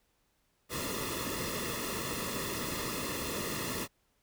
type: noise with comb filter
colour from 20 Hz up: pink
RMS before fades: -36 dBFS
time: 0.69-3.88 s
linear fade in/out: 50 ms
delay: 1.3 ms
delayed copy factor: -0.8
effects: pink hiss -74 dBFS RMS until 4.22 s